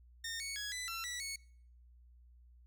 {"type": "tone with pitch steps", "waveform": "15% pulse", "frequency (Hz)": [1828, 2222, 1670, 1996, 1349, 1955, 2209], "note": ["A#6", "C#7", "G#6", "B6", "E6", "B6", "C#7"], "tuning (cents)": [-34, 4, 9, 18, 40, -18, -7], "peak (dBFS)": -33, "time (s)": [0.24, 1.36], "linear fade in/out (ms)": 5, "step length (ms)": 160, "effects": ["noise-tail reverb RT60 0.6 s tail -23 dB re dry", "added 60 Hz sine -58 dBFS peak until 2.66 s"]}